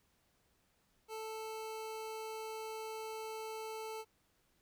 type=tone; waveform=25% pulse; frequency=440 Hz; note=A4; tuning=in tune; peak=-38 dBFS; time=1.08-4.05 s; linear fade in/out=50 ms; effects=pink hiss -75 dBFS RMS until 4.61 s